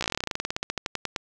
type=slowing click train; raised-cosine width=0.2 ms; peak=-10 dBFS; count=25; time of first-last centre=0.01-1.162 s; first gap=15 ms; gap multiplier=1.09; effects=none